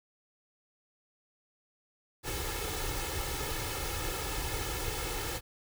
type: noise with comb filter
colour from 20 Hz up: pink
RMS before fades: -35 dBFS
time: 2.23-5.41 s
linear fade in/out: 50 ms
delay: 2.3 ms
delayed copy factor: +0.75
effects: none